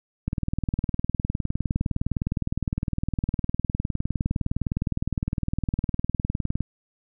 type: click train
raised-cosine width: 5 ms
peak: -12 dBFS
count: 125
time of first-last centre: 0.28-6.607 s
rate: 19.6 Hz
effects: none